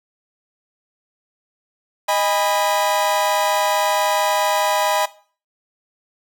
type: chord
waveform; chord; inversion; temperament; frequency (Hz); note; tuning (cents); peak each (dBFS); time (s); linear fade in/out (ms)
40% pulse; G# minor; second; equal with one note detuned; 622.3 / 814.9 / 987.8; D#5 / G#5 / B5; 0 / -33 / 0; -20; 2.08-5.06; 10
effects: noise-tail reverb RT60 0.4 s tail -17 dB re dry